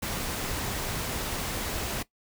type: noise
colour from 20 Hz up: pink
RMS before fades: -32 dBFS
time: 0.02-2.03 s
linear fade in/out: 10 ms
effects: noise-tail reverb RT60 0.1 s tail -18 dB re dry

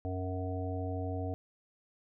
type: harmonic tone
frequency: 92.5 Hz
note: F#2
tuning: in tune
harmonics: 1 / 3 / 5 / 7 / 8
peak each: -35 / -40 / -42 / -43 / -44 dBFS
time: 0.05-1.34 s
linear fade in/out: 0 ms
effects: none

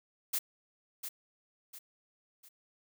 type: noise with echo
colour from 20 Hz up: blue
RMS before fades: -32 dBFS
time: 0.33-0.39 s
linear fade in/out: 10 ms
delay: 700 ms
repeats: 3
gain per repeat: -8 dB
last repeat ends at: 2.49 s
effects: none

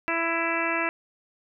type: harmonic tone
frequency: 332.5 Hz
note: E4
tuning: 15 cents sharp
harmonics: 1 / 2 / 3 / 4 / 5 / 6 / 7 / 8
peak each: -32 / -32 / -32 / -32 / -32 / -32 / -32 / -32 dBFS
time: 0.08-0.89 s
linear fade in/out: 0 ms
effects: none

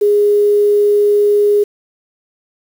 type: tone with quantisation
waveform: sine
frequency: 412.8 Hz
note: G#4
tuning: 10 cents flat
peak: -8 dBFS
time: 0.01-1.64 s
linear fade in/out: 10 ms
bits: 6
effects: none

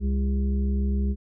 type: harmonic tone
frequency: 67.3 Hz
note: C2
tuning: 49 cents sharp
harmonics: 1 / 3 / 5 / 6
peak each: -22 / -28 / -43 / -39 dBFS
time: 0-1.16 s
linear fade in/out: 50 ms
effects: none

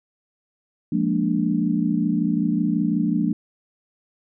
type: chord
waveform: sine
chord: Bb dominant seventh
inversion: second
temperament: equal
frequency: 174.61 / 207.7 / 233.1 / 293.7 Hz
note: F3 / Ab3 / Bb3 / D4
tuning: 0 / 0 / 0 / 0 cents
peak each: -24 dBFS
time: 0.92-3.33 s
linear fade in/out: 5 ms
effects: none

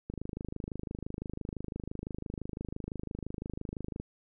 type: click train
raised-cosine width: 3 ms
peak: -24 dBFS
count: 102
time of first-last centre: 0.1-4 s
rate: 25.9 Hz
effects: none

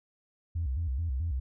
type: tone with vibrato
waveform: sine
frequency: 73.6 Hz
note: D2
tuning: 4 cents sharp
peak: -27 dBFS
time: 0.55-1.4 s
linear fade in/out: 10 ms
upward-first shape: square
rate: 4.6 Hz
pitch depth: 220 cents each way
effects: tanh soft clip ceiling -24 dBFS

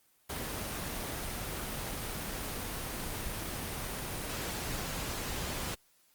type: noise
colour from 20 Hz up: pink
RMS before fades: -37 dBFS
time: 0.29-5.75 s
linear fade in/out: 10 ms
effects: white hiss -68 dBFS RMS until 6.14 s + Opus 24 kbps

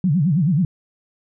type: tone with vibrato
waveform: sine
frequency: 162.8 Hz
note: E3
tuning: 21 cents flat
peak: -14 dBFS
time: 0.04-0.65 s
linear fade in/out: 2 ms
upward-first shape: sine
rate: 9.3 Hz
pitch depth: 290 cents each way
effects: none

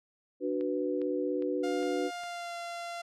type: chord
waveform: sine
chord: B minor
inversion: first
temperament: equal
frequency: 293.7 / 370 / 493.9 Hz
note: D4 / F#4 / B4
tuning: 0 / 0 / 0 cents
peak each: -33 dBFS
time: 0.4-2.11 s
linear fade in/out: 50 ms
type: click train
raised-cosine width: 0.3 ms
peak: -35 dBFS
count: 5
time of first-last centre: 0.61-2.236 s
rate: 2.46 Hz
type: tone with pitch glide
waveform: sawtooth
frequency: 705 to 688.5 Hz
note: F5 to F5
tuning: +16 to -25 cents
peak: -33 dBFS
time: 1.63-3.02 s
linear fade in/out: 10 ms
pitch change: -41 cents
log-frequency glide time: 2.1-2.56 s
effects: low-pass 8000 Hz 12 dB/octave

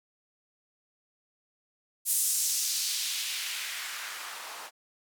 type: noise with band-pass filter sweep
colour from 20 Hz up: blue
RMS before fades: -32 dBFS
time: 2.05-4.71 s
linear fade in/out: 50 ms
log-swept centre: 9800 to 760 Hz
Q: 1.3
effects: none

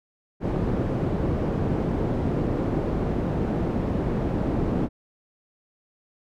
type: low-pass noise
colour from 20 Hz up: white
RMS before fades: -25 dBFS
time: 0.4-4.89 s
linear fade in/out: 50 ms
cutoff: 330 Hz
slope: 12 dB/octave
effects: none

